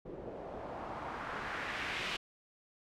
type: noise with low-pass filter sweep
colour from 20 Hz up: white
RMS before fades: -41 dBFS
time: 0.05-2.17 s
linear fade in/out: 10 ms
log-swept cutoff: 420 to 3000 Hz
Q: 1.6
effects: none